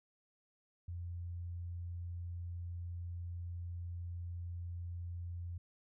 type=tone; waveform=sine; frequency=86.9 Hz; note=F2; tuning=8 cents flat; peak=-40 dBFS; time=0.88-5.58 s; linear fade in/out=5 ms; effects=none